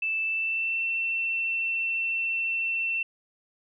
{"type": "tone with pitch glide", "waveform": "sine", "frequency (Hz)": [2642, 2693], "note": ["E7", "E7"], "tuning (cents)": [3, 36], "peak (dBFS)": -25, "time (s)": [0.02, 3.03], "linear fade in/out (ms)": 5, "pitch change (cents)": 33, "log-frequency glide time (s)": [0.23, 0.84], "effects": []}